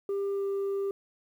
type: tone with pitch glide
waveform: sine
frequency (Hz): 397.5 to 395.2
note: G4 to G4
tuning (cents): +24 to +14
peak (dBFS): -25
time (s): 0.09-0.91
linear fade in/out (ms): 2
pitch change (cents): -10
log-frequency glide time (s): 0.32-0.44
effects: tanh soft clip ceiling -27 dBFS + 10-bit